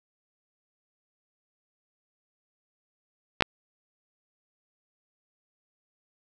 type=clicks; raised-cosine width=0.3 ms; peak=-3 dBFS; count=2; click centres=3.408 / 3.423 s; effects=none

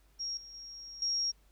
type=tone with level steps; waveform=sine; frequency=5588 Hz; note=F8; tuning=in tune; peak=-34 / -47 / -44 / -29 dBFS; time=0.19-1.32 s; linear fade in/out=20 ms; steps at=0.37 / 0.54 / 1.02 s; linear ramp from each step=2 ms; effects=added 50 Hz sine -62 dBFS peak until 1.51 s + pink hiss -70 dBFS RMS until 1.51 s

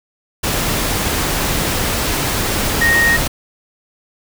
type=tone in noise; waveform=sine; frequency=1864.7 Hz; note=A#6; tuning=in tune; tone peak=-11 dBFS; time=2.81-3.17 s; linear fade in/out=10 ms; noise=pink; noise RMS=-18 dBFS; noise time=0.43-3.28 s; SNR=+4 dB; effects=none

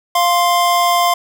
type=tone pair together; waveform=square; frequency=698.5 / 1050.2 Hz; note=F5 / C6; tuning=0 / +6 cents; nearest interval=perfect fifth; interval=706 cents; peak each=-15 dBFS; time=0.15-1.14 s; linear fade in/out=5 ms; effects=8-bit

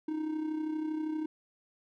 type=tone with amplitude modulation; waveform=triangle; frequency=311.1 Hz; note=D#4; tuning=in tune; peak=-27 dBFS; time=0.08-1.26 s; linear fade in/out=5 ms; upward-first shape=sine; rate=32.6 Hz; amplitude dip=55%; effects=none

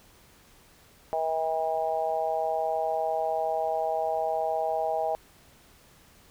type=harmonic tone; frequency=160.5 Hz; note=E3; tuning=46 cents flat; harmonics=3 / 4 / 5 / 6; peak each=-34 / -28 / -29 / -42 dBFS; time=1.13-5.15 s; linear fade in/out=0 ms; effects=pink hiss -57 dBFS RMS until 6.3 s

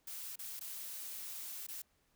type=noise with dropouts; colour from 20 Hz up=blue; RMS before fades=-45 dBFS; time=0.07-1.82 s; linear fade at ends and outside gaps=5 ms; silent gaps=0.358-0.39 / 0.595-0.609 / 1.668-1.685 s; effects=pink hiss -75 dBFS RMS until 2.15 s

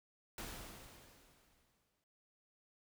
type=noise with exponential decay; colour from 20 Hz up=pink; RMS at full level=-45 dBFS; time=0.38-2.04 s; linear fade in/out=2 ms; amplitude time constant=360 ms; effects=none

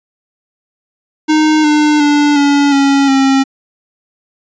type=tone with pitch steps; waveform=square; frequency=309 / 300.7 / 292.7 / 284.8 / 277.2 / 269.8 Hz; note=D#4 / D4 / D4 / C#4 / C#4 / C#4; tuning=-12 / +41 / -6 / +47 / 0 / -47 cents; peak=-8 dBFS; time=1.28-3.44 s; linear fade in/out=20 ms; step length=360 ms; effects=resampled to 16000 Hz

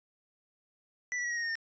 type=tone with pitch steps; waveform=square; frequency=1975.5 / 1948.3 / 1921.5 / 1895 / 1868.9 / 1843.2 / 1817.8 Hz; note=B6 / B6 / B6 / A#6 / A#6 / A#6 / A#6; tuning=0 / -24 / -48 / +28 / +4 / -20 / -44 cents; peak=-32 dBFS; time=1.12-1.554 s; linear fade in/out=0 ms; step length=62 ms; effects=resampled to 16000 Hz

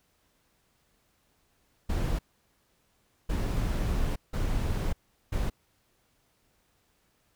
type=noise bursts at uneven times; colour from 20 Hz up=brown; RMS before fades=-28 dBFS; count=4; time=1.89-2.19 / 3.29-4.16 / 4.33-4.93 / 5.32-5.5 s; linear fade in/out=10 ms; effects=pink hiss -70 dBFS RMS until 7.35 s

